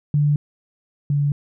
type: tone pair in turn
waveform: sine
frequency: 146.83 / 143.81 Hz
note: D3 / D3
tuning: 0 / -36 cents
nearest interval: unison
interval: 36 cents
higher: first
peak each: -14 / -16 dBFS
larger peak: first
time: 0.14-0.36 / 1.1-1.32 s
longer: neither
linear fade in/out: 2 ms
effects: none